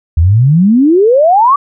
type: exponential sweep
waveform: sine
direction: up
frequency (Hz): 76 to 1174.7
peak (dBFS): -4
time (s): 0.17-1.56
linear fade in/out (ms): 5
effects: none